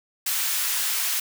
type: high-pass noise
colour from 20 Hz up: white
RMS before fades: -25 dBFS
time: 0.26-1.2 s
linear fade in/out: 5 ms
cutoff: 1200 Hz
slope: 12 dB/octave
effects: none